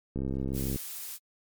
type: click train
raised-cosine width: 3 ms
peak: -20 dBFS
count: 41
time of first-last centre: 0.16-0.76 s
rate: 66.7 Hz
type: noise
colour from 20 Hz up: blue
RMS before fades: -39 dBFS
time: 0.53-1.19 s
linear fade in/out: 50 ms
effects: MP3 96 kbps